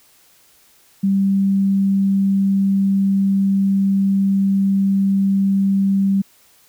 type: tone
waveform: sine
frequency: 195.6 Hz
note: G3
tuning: 4 cents flat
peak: -13 dBFS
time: 1.03-6.22 s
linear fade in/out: 10 ms
effects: white hiss -53 dBFS RMS until 6.68 s